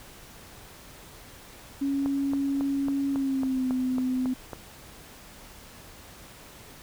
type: tone with pitch glide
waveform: sine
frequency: 277.2 to 255.7 Hz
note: C#4 to C4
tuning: 0 to -40 cents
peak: -24 dBFS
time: 1.81-4.34 s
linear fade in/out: 10 ms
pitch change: -140 cents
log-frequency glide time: 3.09-3.68 s
type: click train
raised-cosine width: 1 ms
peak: -21 dBFS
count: 10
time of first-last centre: 2.06-4.533 s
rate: 3.64 Hz
effects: pink hiss -48 dBFS RMS until 6.82 s